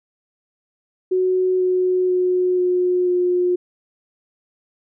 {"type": "tone with pitch steps", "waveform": "sine", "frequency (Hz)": [370, 367, 364.1, 361.1, 358.2], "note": ["F#4", "F#4", "F#4", "F#4", "F4"], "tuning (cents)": [0, -14, -28, -42, 44], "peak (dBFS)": -15, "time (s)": [1.11, 3.56], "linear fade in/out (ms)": 10, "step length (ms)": 490, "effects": []}